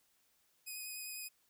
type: tone with vibrato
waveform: 5% pulse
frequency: 2500 Hz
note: D#7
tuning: 8 cents sharp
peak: -34 dBFS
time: 0.66-1.29 s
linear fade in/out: 20 ms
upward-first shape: triangle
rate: 9.9 Hz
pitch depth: 21 cents each way
effects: white hiss -74 dBFS RMS until 1.49 s